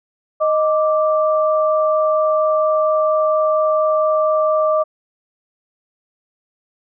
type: tone pair together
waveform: sine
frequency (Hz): 622.3 / 1173.4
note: D#5 / D6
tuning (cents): 0 / -2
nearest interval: major seventh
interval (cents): 1098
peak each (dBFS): -14 / -19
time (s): 0.4-4.84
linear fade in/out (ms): 20
effects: none